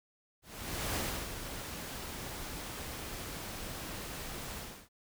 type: noise with ADSR envelope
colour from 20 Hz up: pink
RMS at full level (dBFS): -34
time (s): 0.42-4.89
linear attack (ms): 530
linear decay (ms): 330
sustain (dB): -8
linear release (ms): 310
effects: none